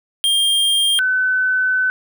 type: tone pair in turn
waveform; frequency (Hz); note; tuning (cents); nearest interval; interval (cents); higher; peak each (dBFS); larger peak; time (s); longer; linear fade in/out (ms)
square / sine; 3204 / 1512.1; G7 / F#6; +37 / +37; octave + minor second; 1300; first; -14; neither; 0.24-0.99 / 0.99-1.9; second; 0
effects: none